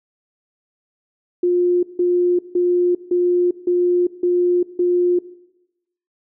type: tone bursts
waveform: sine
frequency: 354.7 Hz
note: F4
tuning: 27 cents sharp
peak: -13 dBFS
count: 7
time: 1.43-5.19 s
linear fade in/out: 5 ms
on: 400 ms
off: 160 ms
effects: noise-tail reverb RT60 0.9 s tail -17 dB re dry